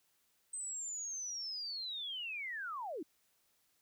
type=linear sweep; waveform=sine; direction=down; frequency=8290 to 269.2 Hz; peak=-39 dBFS; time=0.53-3.03 s; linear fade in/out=5 ms; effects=white hiss -75 dBFS RMS until 3.81 s